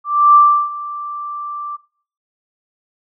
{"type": "tone with ADSR envelope", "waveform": "sine", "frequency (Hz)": 1174.7, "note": "D6", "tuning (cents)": 0, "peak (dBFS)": -4, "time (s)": [0.04, 1.77], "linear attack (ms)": 310, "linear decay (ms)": 340, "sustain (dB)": -19, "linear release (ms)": 19, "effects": ["noise-tail reverb RT60 0.5 s tail -21 dB re dry"]}